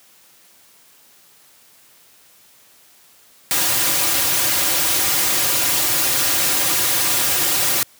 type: noise with comb filter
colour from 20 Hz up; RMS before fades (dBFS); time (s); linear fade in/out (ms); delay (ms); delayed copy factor
white; -18; 3.51-7.83; 0; 4.6; -0.8
effects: white hiss -51 dBFS RMS until 7.99 s + high-pass 100 Hz 12 dB/octave